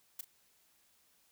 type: noise with echo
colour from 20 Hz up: blue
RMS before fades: -40 dBFS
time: 0.19-0.21 s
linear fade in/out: 5 ms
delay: 36 ms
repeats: 1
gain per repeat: -12 dB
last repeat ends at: 0.246 s
effects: white hiss -70 dBFS RMS until 1.31 s